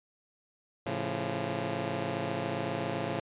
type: chord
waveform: 10% pulse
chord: A augmented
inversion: none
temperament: just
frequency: 110 / 137.5 / 171.88 Hz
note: A2 / C#3 / E#3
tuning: 0 / -14 / -27 cents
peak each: -28 dBFS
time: 0.86-3.2 s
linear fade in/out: 5 ms
effects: resampled to 8000 Hz